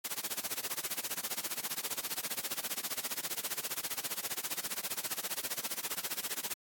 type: noise with tremolo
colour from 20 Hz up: white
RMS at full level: -34 dBFS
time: 0.04-6.54 s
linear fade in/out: 10 ms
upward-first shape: sine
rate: 15 Hz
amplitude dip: 95%
effects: high-pass 150 Hz 12 dB/octave + AAC 64 kbps